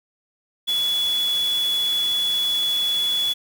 sine tone in noise, 3407 Hz, G#7, 44 cents sharp, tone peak -19 dBFS, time 0.67-3.34 s, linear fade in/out 20 ms, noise white, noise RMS -34 dBFS, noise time 0.67-3.34 s, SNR +12 dB, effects none

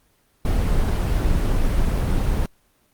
brown noise, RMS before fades -19 dBFS, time 0.45-2.46 s, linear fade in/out 2 ms, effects pink hiss -62 dBFS RMS until 2.93 s + Opus 24 kbps

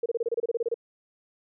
sine tone bursts, 466.2 Hz, A#4, in tune, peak -23 dBFS, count 13, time 0.03-0.743 s, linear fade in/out 5 ms, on 29 ms, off 28 ms, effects none

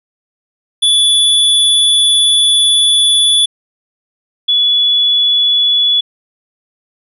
square / sine tone pair in turn, 3447 / 3415 Hz, A7 / G#7, -36 / +48 cents, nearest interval unison, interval 16 cents, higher first, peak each -8 dBFS, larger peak neither, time 0.82-3.46 / 4.48-6.01 s, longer first, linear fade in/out 10 ms, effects resampled to 32000 Hz

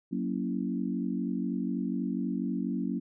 sine chord, F# dominant seventh, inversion none, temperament equal, 185 / 233.1 / 277.2 / 329.6 Hz, F#3 / A#3 / C#4 / E4, 0 / 0 / 0 / 0 cents, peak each -33 / -33 / -34 / -39 dBFS, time 0.11-3 s, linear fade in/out 20 ms, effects none

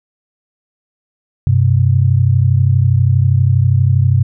sine tone pair together, 96.47 / 128.9 Hz, G2 / C3, -27 / -26 cents, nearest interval perfect fourth, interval 501 cents, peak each -11 dBFS, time 1.47-4.23 s, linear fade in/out 0 ms, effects none

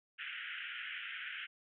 pink band-pass noise, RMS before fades -44 dBFS, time 0.18-1.47 s, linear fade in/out 20 ms, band 1400 to 3200 Hz, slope 96 dB/octave, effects none

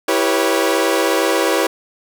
sawtooth chord, C# half-diminished seventh, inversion first, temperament equal with one note detuned, 329.6 / 392 / 486 / 554.4 Hz, E4 / G4 / B4 / C#5, 0 / 0 / -28 / 0 cents, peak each -16 dBFS, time 0.08-1.67 s, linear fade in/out 5 ms, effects none

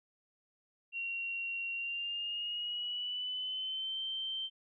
sine tone with pitch glide, 2748 to 3120 Hz, F7 to G7, -29 to -9 cents, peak -35 dBFS, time 0.92-4.5 s, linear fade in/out 50 ms, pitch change +220 cents, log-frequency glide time 1.73-4.01 s, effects none

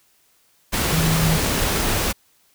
sine tone in noise, 160.8 Hz, E3, 43 cents flat, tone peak -18 dBFS, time 0.92-1.38 s, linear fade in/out 20 ms, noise pink, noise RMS -21 dBFS, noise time 0.72-2.13 s, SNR 0 dB, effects white hiss -60 dBFS RMS until 2.54 s

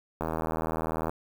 click train, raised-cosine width 1 ms, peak -16 dBFS, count 72, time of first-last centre 0.21-1.095 s, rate 80.2 Hz, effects 7-bit

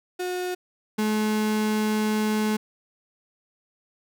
35% pulse tone pair in turn, 362.3 / 214.4 Hz, F#4 / A3, -36 / -45 cents, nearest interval major sixth, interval 909 cents, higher first, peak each -25 / -20 dBFS, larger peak second, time 0.19-0.55 / 0.98-2.57 s, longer second, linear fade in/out 10 ms, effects none

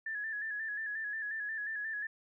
sine tone with vibrato, 1727 Hz, A6, 33 cents flat, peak -35 dBFS, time 0.06-2.07 s, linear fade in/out 5 ms, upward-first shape square, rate 5.6 Hz, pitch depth 50 cents each way, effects none

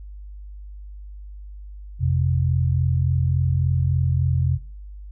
sine tone pair together, 87.31 / 130.82 Hz, F2 / C3, 0 / 0 cents, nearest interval perfect fifth, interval 700 cents, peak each -20 dBFS, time 1.99-4.59 s, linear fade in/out 50 ms, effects noise-tail reverb RT60 0.3 s tail -17 dB re dry + added 50 Hz sine -35 dBFS peak until 5.11 s

